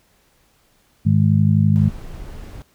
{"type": "harmonic tone", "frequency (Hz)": 51.91, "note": "G#1", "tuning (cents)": 0, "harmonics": [2, 3, 4], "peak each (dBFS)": [-15, -16, -18], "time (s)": [1.05, 1.9], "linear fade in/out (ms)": 20}
{"type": "noise", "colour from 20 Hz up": "brown", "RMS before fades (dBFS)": -33, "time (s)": [1.76, 2.62], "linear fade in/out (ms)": 0}
{"effects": ["pink hiss -59 dBFS RMS until 2.74 s"]}